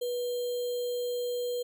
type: tone with sample-and-hold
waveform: sine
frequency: 487.6 Hz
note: B4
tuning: 22 cents flat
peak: -29 dBFS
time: 0.01-1.63 s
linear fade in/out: 10 ms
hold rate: 3675 Hz
effects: none